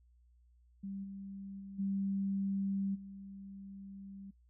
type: tone with level steps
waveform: sine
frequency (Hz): 196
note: G3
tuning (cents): 0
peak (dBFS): -39 / -43 / -45 / -32 / -46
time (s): 0.83-4.31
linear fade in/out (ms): 10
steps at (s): 1.03 / 1.59 / 1.78 / 2.94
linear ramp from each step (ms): 20
effects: noise-tail reverb RT60 0.1 s tail -23 dB re dry + added 60 Hz sine -63 dBFS peak until 4.49 s